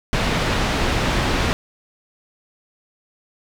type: low-pass noise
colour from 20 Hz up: pink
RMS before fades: -20 dBFS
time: 0.13-1.53 s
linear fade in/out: 0 ms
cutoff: 4100 Hz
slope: 12 dB/octave
effects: none